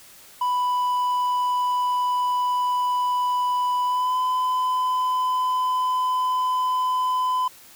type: tone with pitch glide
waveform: triangle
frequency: 991 to 1010.7 Hz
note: B5 to B5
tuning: +6 to +40 cents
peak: -18 dBFS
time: 0.41-7.48 s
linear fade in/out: 5 ms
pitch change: +34 cents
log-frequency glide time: 3.85-4.17 s
effects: white hiss -48 dBFS RMS until 7.75 s